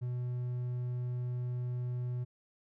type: tone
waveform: triangle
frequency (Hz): 123.47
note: B2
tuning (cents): 0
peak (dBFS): -31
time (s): 0.01-2.25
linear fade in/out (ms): 20
effects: none